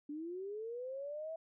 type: linear sweep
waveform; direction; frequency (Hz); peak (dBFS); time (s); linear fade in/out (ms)
sine; up; 286.2 to 657; -40; 0.09-1.36; 5
effects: none